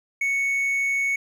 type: tone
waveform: triangle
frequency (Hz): 2217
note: C#7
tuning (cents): 0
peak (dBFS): -19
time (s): 0.21-1.16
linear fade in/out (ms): 5
effects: none